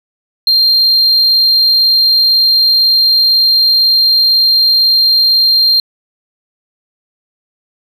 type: tone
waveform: sine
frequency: 4186 Hz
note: C8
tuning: in tune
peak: -4 dBFS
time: 0.47-5.8 s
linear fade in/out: 2 ms
effects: tanh soft clip ceiling -5 dBFS